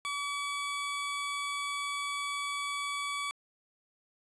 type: tone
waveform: 20% pulse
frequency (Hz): 1142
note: D6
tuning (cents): -49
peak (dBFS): -28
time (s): 0.05-3.31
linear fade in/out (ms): 0
effects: resampled to 22050 Hz